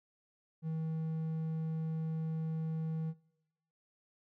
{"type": "tone", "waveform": "triangle", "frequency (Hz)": 160, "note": "D#3", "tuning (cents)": 49, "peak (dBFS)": -32, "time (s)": [0.62, 3.14], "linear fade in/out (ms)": 50, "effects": ["noise-tail reverb RT60 0.8 s tail -19 dB re dry"]}